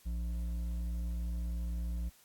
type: tone with hard clipping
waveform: sine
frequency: 58.27 Hz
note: A#1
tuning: in tune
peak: -35 dBFS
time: 0.05-2.1 s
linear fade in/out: 20 ms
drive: 7 dB
effects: white hiss -63 dBFS RMS until 2.24 s + AAC 64 kbps